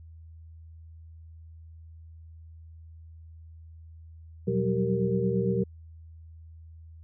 sine tone cluster, 122.4 / 183.1 / 191.9 / 387.4 / 464 Hz, B2 / F#3 / G3 / G4 / A#4, -15 / -18 / -37 / -20 / -8 cents, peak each -30 dBFS, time 4.47-5.64 s, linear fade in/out 10 ms, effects added 81 Hz sine -45 dBFS peak until 7.03 s

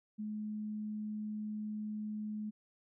sine tone, 212.6 Hz, G#3, 41 cents sharp, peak -37 dBFS, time 0.18-2.51 s, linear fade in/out 20 ms, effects none

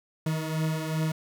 40% pulse beating tone pair, 157.3 / 159.9 Hz, D#3 / D#3, +19 / +48 cents, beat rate 2.6 Hz, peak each -27 / -32 dBFS, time 0.26-1.12 s, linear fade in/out 5 ms, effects 10-bit

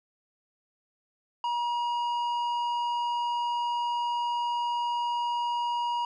sine tone with tanh clipping, 955 Hz, A#5, 42 cents sharp, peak -28 dBFS, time 1.44-6.05 s, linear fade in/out 2 ms, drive 9 dB, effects none

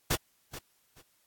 pink noise with echo, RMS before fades -27 dBFS, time 0.1-0.16 s, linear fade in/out 10 ms, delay 430 ms, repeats 2, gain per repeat -14 dB, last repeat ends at 1.02 s, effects white hiss -70 dBFS RMS until 1.26 s + AAC 64 kbps

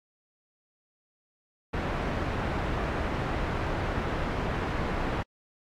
pink low-pass noise, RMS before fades -30 dBFS, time 1.73-5.23 s, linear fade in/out 10 ms, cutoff 1700 Hz, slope 12 dB/octave, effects AAC 64 kbps

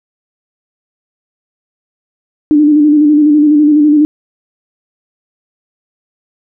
sine tone with vibrato, 298.5 Hz, D4, 28 cents sharp, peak -4 dBFS, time 2.51-4.05 s, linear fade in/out 0 ms, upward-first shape square, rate 12 Hz, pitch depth 36 cents each way, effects none

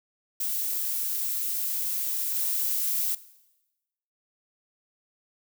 violet noise with level steps, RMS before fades -29 / -27 dBFS, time 0.4-3.15 s, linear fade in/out 5 ms, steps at 2.35 s, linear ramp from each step 10 ms, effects noise-tail reverb RT60 1.0 s tail -18 dB re dry

